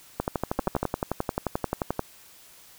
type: two click trains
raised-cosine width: 1 ms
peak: -11 / -11 dBFS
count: 9 / 17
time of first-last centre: 0.2-0.83 / 0.59-1.994 s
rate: 12.7 / 11.4 Hz
effects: white hiss -52 dBFS RMS until 2.78 s